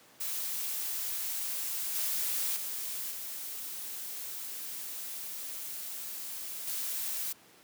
blue noise with level steps, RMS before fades -35 / -32 / -37 / -40 / -35 dBFS, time 0.2-7.33 s, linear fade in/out 10 ms, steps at 1.95 / 2.56 / 3.11 / 6.67 s, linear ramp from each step 5 ms, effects pink hiss -58 dBFS RMS until 7.63 s + high-pass 200 Hz 12 dB/octave

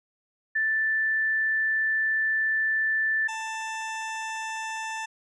sine / 20% pulse tone pair in turn, 1763 / 885.3 Hz, A6 / A5, +3 / +10 cents, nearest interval octave, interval 1193 cents, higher first, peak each -22 / -26 dBFS, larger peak first, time 0.55-3.28 / 3.28-5.06 s, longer first, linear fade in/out 10 ms, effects resampled to 22050 Hz

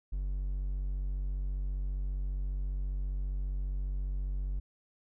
triangle tone, 47.41 Hz, F#1, 43 cents sharp, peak -29 dBFS, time 0.12-4.6 s, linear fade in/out 10 ms, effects none

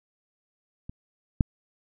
clicks, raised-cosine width 5 ms, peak -25 / -7 dBFS, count 2, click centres 0.895 / 1.408 s, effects none

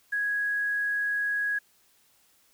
sine tone with quantisation, 1661.2 Hz, G#6, in tune, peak -25 dBFS, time 0.12-1.59 s, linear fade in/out 10 ms, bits 9, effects white hiss -64 dBFS RMS until 2.53 s

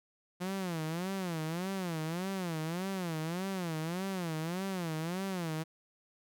sawtooth tone with vibrato, 174.61 Hz, F3, in tune, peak -30 dBFS, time 0.4-5.64 s, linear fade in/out 20 ms, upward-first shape sine, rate 1.7 Hz, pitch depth 190 cents each way, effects none

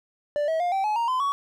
triangle tone with pitch steps, 587.3 / 644.2 / 706.5 / 774.9 / 850 / 932.3 / 1022.5 / 1121.6 Hz, D5 / E5 / F5 / G5 / G#5 / A#5 / C6 / C#6, 0 / -40 / +20 / -20 / +40 / 0 / -40 / +20 cents, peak -20 dBFS, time 0.36-1.32 s, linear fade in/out 0 ms, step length 120 ms, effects none

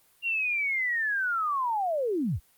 sine linear sweep, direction down, 2794 to 49.55 Hz, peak -25 dBFS, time 0.22-2.4 s, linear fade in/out 50 ms, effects white hiss -63 dBFS RMS until 2.57 s + Opus 32 kbps

